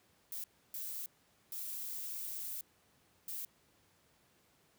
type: noise bursts at uneven times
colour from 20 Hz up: violet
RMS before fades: -42 dBFS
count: 4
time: 0.32-0.44 / 0.74-1.06 / 1.52-2.61 / 3.28-3.45 s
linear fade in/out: 2 ms
effects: pink hiss -70 dBFS RMS until 4.78 s + high-pass 80 Hz 12 dB/octave